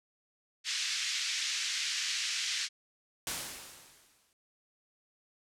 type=band-pass noise; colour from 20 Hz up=white; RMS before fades=-34 dBFS; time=0.64-2.69 s; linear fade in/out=50 ms; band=1800 to 6300 Hz; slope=24 dB/octave
type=noise with exponential decay; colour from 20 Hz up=white; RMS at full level=-32 dBFS; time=3.27-4.33 s; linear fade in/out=1 ms; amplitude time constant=230 ms
effects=low-pass 11000 Hz 12 dB/octave